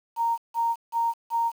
sine tone bursts, 927 Hz, A#5, 10 cents flat, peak -21 dBFS, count 4, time 0.16-1.52 s, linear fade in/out 50 ms, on 220 ms, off 160 ms, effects 8-bit

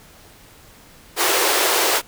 pink high-pass noise, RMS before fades -18 dBFS, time 1.16-2.02 s, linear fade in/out 50 ms, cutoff 350 Hz, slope 48 dB/octave, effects pink hiss -47 dBFS RMS until 2.07 s

